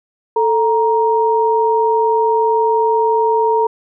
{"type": "tone pair together", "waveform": "sine", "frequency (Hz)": [442.2, 937], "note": ["A4", "A#5"], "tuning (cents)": [9, 9], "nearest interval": "octave + minor second", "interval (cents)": 1300, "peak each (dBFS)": -14, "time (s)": [0.36, 3.67], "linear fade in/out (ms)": 5, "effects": []}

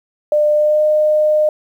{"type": "tone with pitch glide", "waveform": "sine", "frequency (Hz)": [599, 609.8], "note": ["D5", "D#5"], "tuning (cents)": [34, -35], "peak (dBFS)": -10, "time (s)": [0.32, 1.49], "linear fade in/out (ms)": 2, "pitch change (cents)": 31, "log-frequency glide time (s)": [0.55, 0.83], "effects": ["8-bit"]}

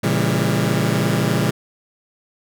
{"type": "chord", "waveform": "sawtooth", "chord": "A# diminished seventh", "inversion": "none", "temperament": "just", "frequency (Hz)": [116.54, 139.85, 167.82, 201.4], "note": ["A#2", "C#3", "E3", "G3"], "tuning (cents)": [0, 16, 31, 47], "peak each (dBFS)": -18, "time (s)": [0.03, 1.51], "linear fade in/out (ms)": 10, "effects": []}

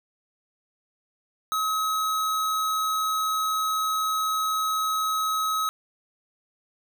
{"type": "tone", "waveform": "square", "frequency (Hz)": 1278, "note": "D#6", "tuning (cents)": 46, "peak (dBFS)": -24, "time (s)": [1.52, 5.69], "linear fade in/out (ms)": 0, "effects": []}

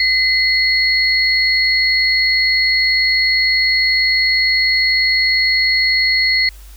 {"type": "tone pair together", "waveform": "sine", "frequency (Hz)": [2043, 4329], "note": ["C7", "C#8"], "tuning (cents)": [-42, -42], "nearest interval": "octave + minor second", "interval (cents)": 1300, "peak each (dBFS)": [-14, -15], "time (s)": [0, 6.49], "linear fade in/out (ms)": 2, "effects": ["added 50 Hz sine -35 dBFS peak until 6.76 s", "white hiss -46 dBFS RMS until 6.76 s"]}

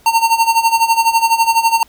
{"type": "tone with tremolo", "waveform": "square", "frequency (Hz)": 912, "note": "A#5", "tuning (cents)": -38, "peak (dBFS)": -8, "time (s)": [0.06, 1.83], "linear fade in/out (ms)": 2, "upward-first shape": "sine", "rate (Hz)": 12, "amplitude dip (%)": 80, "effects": ["pink hiss -49 dBFS RMS until 1.88 s"]}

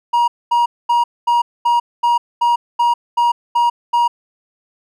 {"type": "tone bursts", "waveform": "triangle", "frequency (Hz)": 951, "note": "A#5", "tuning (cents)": 34, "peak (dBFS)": -9, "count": 11, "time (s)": [0.13, 4.08], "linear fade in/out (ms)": 10, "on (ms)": 150, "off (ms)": 230, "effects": []}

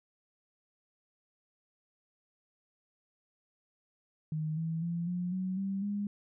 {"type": "tone with pitch steps", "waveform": "sine", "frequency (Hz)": [155.56, 162.73, 170.23, 178.07, 186.28, 194.86, 203.8], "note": ["D#3", "E3", "F3", "F3", "F#3", "G3", "G#3"], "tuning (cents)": [0, -22, -44, 34, 12, -10, -32], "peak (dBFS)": -31, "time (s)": [4.32, 6.07], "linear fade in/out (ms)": 2, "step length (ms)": 250, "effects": []}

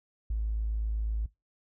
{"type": "tone with tanh clipping", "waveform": "triangle", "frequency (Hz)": 54, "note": "A1", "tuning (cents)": -32, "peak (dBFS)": -27, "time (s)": [0.3, 1.26], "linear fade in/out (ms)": 5, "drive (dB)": 2, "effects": ["noise-tail reverb RT60 0.2 s tail -20 dB re dry"]}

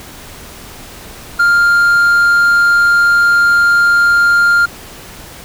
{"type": "tone", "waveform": "triangle", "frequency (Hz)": 1400, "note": "F6", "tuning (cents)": 4, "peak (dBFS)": -5, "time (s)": [1.39, 4.66], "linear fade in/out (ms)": 10, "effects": ["pink hiss -33 dBFS RMS until 5.44 s"]}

